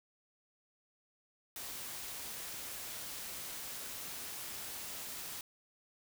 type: noise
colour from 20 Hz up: white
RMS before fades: -44 dBFS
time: 1.56-5.41 s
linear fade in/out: 2 ms
effects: none